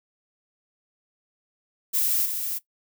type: noise with echo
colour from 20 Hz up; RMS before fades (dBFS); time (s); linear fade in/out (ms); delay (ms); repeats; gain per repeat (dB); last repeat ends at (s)
violet; -23; 1.93-2.27; 20; 320; 1; -6; 2.59
effects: noise-tail reverb RT60 0.1 s tail -17 dB re dry